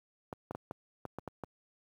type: clicks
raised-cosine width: 1 ms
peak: -25 dBFS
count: 8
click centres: 0.328 / 0.51 / 0.55 / 0.711 / 1.053 / 1.186 / 1.277 / 1.437 s
effects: high-pass 80 Hz 12 dB/octave + 10-bit